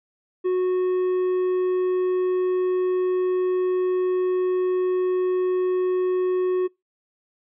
triangle tone, 366.9 Hz, F#4, 15 cents flat, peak -17 dBFS, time 0.44-6.68 s, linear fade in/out 20 ms, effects noise-tail reverb RT60 0.2 s tail -25 dB re dry + resampled to 8000 Hz

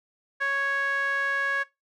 sawtooth tone with band-pass filter, 554 Hz, C#5, 1 cent flat, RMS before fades -26 dBFS, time 0.4-1.64 s, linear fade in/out 20 ms, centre 1600 Hz, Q 5.4, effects noise-tail reverb RT60 0.2 s tail -19 dB re dry

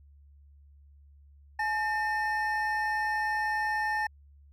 triangle tone pair together, 851.8 / 1805 Hz, G#5 / A6, +44 / +44 cents, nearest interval octave + minor second, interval 1300 cents, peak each -28 dBFS, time 1.59-4.07 s, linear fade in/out 5 ms, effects added 71 Hz sine -53 dBFS peak until 4.52 s

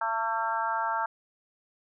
harmonic tone with a mistuned harmonic, 225.3 Hz, A3, 41 cents sharp, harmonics 3 / 4 / 5 / 6 / 7, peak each -36 / -29 / -36 / -32 / -36 dBFS, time 0.01-1.06 s, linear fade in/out 5 ms, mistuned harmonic 7, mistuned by +18 cents, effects none

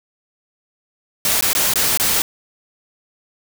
white noise with dropouts, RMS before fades -17 dBFS, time 1.25-2.22 s, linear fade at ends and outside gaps 1 ms, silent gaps 1.41-1.424 / 1.532-1.55 / 1.737-1.757 / 1.974-1.998 s, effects none

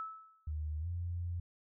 sine tone with exponential decay, 1305 Hz, E6, 18 cents flat, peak -36 dBFS, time 0-0.51 s, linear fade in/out 0 ms, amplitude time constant 110 ms
sine tone with pitch glide, 76.6 to 86.98 Hz, D#2 to F2, -27 to -6 cents, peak -35 dBFS, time 0.47-1.4 s, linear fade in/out 5 ms, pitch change +221 cents, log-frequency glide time 0.8-0.87 s
effects none

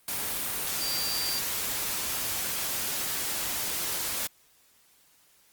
sine tone in noise, 4702 Hz, D8, 1 cent sharp, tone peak -31 dBFS, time 0.81-1.39 s, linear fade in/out 2 ms, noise white, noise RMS -31 dBFS, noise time 0.08-4.27 s, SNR -3 dB, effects white hiss -62 dBFS RMS until 5.52 s + Opus 32 kbps

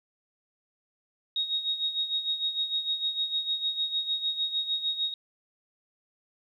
sine tone with tremolo, 3758 Hz, A#7, 13 cents sharp, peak -24 dBFS, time 1.36-5.14 s, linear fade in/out 2 ms, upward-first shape sine, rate 6.6 Hz, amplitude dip 70%, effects 11-bit

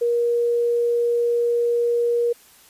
sine tone, 474.3 Hz, A#4, 30 cents sharp, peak -17 dBFS, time 0.01-2.33 s, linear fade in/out 10 ms, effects white hiss -51 dBFS RMS until 2.69 s + resampled to 32000 Hz

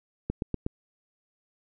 click train, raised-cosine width 3 ms, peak -15 dBFS, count 4, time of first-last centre 0.3-0.665 s, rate 8.23 Hz, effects none

